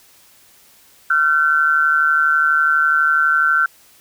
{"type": "tone pair together", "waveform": "sine", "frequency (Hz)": [1372.9, 1525], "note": ["F6", "G6"], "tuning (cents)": [-30, -48], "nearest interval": "major second", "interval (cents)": 182, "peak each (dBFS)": -15, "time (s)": [1.1, 3.66], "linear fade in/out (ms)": 5, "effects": ["white hiss -50 dBFS RMS until 4 s"]}